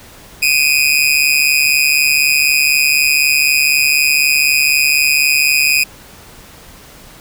sawtooth tone with amplitude modulation, 2489 Hz, D#7, in tune, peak -3 dBFS, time 0.42-5.84 s, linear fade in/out 10 ms, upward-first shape sine, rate 144 Hz, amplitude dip 85%, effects pink hiss -39 dBFS RMS until 7.2 s

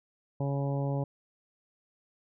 harmonic tone, 139.6 Hz, C#3, 13 cents sharp, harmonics 1 / 2 / 3 / 4 / 5 / 6 / 7, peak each -29 / -37 / -40 / -37 / -45 / -43 / -48 dBFS, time 0.4-1.04 s, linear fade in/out 5 ms, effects none

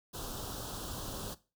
pink band-stop noise, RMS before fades -41 dBFS, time 0.13-1.35 s, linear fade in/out 20 ms, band 1500 to 3000 Hz, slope 48 dB/octave, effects noise-tail reverb RT60 0.3 s tail -17 dB re dry

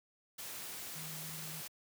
sine tone in noise, 157.8 Hz, D#3, 25 cents sharp, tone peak -48 dBFS, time 0.95-1.61 s, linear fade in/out 10 ms, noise white, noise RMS -45 dBFS, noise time 0.38-1.68 s, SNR -6 dB, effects high-pass 80 Hz 12 dB/octave

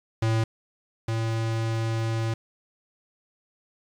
square tone pair in turn, 112.2 / 113.05 Hz, A2 / A2, +34 / +47 cents, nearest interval unison, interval 13 cents, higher second, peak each -22 / -25 dBFS, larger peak first, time 0.22-0.44 / 1.08-2.34 s, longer second, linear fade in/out 5 ms, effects low-pass 7000 Hz 12 dB/octave + 8-bit

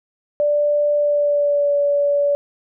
sine tone with pitch glide, 587.3 to 573.6 Hz, D5 to D5, 0 to -41 cents, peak -14 dBFS, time 0.4-2.35 s, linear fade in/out 0 ms, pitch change -41 cents, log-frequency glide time 0.95-1.76 s, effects none

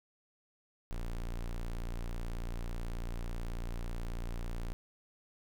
square tone, 29.14 Hz, A#0, in tune, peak -36 dBFS, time 0.91-4.73 s, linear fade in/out 0 ms, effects none

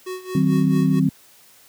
square tone with tremolo, 370 Hz, F#4, in tune, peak -27 dBFS, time 0.06-1 s, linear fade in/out 10 ms, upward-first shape sine, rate 4.5 Hz, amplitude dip 80%
sine chord, C diminished, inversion first, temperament equal with one note detuned, 155.56 / 189.21 / 261.6 Hz, Eb3 / Gb3 / C4, 0 / +39 / 0 cents, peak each -19 dBFS, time 0.35-1.09 s, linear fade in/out 2 ms
effects white hiss -51 dBFS RMS until 1.68 s + high-pass 80 Hz 12 dB/octave

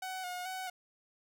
sawtooth tone with vibrato, 735 Hz, F#5, 12 cents flat, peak -34 dBFS, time 0.02-0.7 s, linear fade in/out 5 ms, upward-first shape square, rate 2.3 Hz, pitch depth 34 cents each way, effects none

